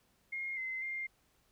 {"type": "tone with pitch steps", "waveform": "sine", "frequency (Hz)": [2138, 2060, 2111], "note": ["C7", "C7", "C7"], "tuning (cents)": [37, -28, 15], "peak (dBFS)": -36, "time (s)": [0.32, 1.07], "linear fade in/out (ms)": 10, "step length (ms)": 250, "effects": ["pink hiss -72 dBFS RMS until 1.51 s"]}